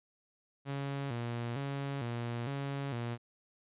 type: tone with vibrato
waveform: sawtooth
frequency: 128.5 Hz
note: C3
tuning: 31 cents flat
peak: -31 dBFS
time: 0.65-3.18 s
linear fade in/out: 50 ms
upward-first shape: square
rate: 1.1 Hz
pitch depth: 140 cents each way
effects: resampled to 8000 Hz